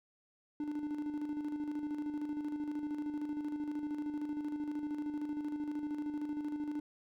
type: tone with tremolo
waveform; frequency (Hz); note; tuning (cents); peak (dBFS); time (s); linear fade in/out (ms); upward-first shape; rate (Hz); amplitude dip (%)
triangle; 297; D4; +20; -32; 0.6-6.8; 2; square; 13; 45
effects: none